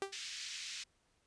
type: tone with exponential decay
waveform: sawtooth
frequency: 392 Hz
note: G4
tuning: in tune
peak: -29 dBFS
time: 0.02-0.17 s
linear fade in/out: 1 ms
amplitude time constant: 32 ms
type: band-pass noise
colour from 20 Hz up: white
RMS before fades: -45 dBFS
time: 0.12-0.84 s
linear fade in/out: 10 ms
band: 1900 to 6200 Hz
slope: 24 dB/octave
effects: pink hiss -75 dBFS RMS until 1.26 s + resampled to 22050 Hz